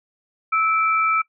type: tone pair together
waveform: sine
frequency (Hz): 1310 / 2333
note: E6 / D7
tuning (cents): -11 / -12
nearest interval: minor seventh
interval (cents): 999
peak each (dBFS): -17 / -23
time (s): 0.52-1.22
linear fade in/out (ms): 10
effects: noise-tail reverb RT60 0.1 s tail -21 dB re dry